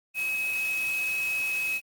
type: tone in noise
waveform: sine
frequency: 2556 Hz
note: D#7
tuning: 46 cents sharp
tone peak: -26 dBFS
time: 0.14-1.81 s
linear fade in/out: 50 ms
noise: white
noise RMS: -40 dBFS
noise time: 0.14-1.81 s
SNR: +11 dB
effects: Opus 24 kbps